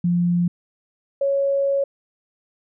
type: tone pair in turn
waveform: sine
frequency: 174.61 / 554.4 Hz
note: F3 / C#5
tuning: 0 / 0 cents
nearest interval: octave + minor sixth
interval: 2000 cents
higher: second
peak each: -16 / -17 dBFS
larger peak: first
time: 0.04-0.48 / 1.21-1.84 s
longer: second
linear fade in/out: 5 ms
effects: none